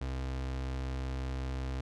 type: tone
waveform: 35% pulse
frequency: 65.41 Hz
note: C2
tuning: in tune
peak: -32 dBFS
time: 0.01-1.81 s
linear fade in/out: 5 ms
effects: low-pass 6000 Hz 12 dB/octave